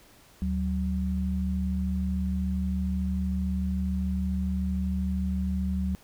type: tone pair together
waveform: sine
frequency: 74.6 / 187.67 Hz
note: D2 / F#3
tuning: +28 / +25 cents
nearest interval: octave + major third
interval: 1597 cents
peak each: -28 dBFS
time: 0.42-5.95 s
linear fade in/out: 0 ms
effects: pink hiss -56 dBFS RMS until 6.03 s